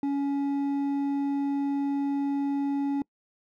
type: tone with hard clipping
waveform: sine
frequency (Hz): 280.4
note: C#4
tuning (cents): +20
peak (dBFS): -26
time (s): 0.03-3.02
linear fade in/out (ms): 2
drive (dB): 5
effects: noise-tail reverb RT60 0.1 s tail -25 dB re dry